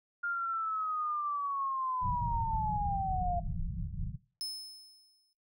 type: linear sweep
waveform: sine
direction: down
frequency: 1411 to 691 Hz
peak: -31 dBFS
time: 0.23-3.4 s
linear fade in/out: 10 ms
type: low-pass noise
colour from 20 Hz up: pink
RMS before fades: -36 dBFS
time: 2.01-4.17 s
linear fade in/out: 20 ms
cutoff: 190 Hz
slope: 96 dB/octave
type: tone with exponential decay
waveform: 40% pulse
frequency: 5210 Hz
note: E8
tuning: 21 cents flat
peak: -33 dBFS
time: 4.41-5.33 s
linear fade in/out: 0 ms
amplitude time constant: 200 ms
effects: noise-tail reverb RT60 0.4 s tail -20 dB re dry